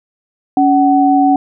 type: tone pair together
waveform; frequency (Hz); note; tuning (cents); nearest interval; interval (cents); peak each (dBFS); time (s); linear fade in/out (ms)
sine; 280.7 / 751; C#4 / F#5; +22 / +26; octave + perfect fourth; 1704; -10; 0.57-1.36; 2
effects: none